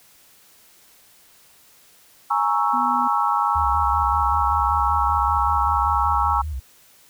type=chord; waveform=sine; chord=A# half-diminished seventh; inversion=third; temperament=equal; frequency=830.6 / 932.3 / 1108.7 / 1318.5 Hz; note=G#5 / A#5 / C#6 / E6; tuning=0 / 0 / 0 / 0 cents; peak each=-23 dBFS; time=2.3-6.42 s; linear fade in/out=10 ms
type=tone; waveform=sine; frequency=246.9 Hz; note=B3; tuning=in tune; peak=-28 dBFS; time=2.73-3.08 s; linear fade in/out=10 ms
type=tone with vibrato; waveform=sine; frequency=70.6 Hz; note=C#2; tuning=32 cents sharp; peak=-25 dBFS; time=3.55-6.6 s; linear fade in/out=10 ms; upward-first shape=square; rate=5.2 Hz; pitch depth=150 cents each way
effects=white hiss -53 dBFS RMS until 7.09 s